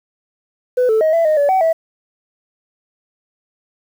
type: tone with pitch steps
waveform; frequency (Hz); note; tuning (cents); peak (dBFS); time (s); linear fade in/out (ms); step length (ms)
sine; 500 / 439.5 / 630 / 666 / 618 / 573 / 758 / 652; B4 / A4 / D#5 / E5 / D#5 / D5 / F#5 / E5; +21 / -2 / +21 / +18 / -12 / -43 / +42 / -19; -9; 0.77-1.73; 10; 120
effects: tanh soft clip ceiling -9 dBFS + 7-bit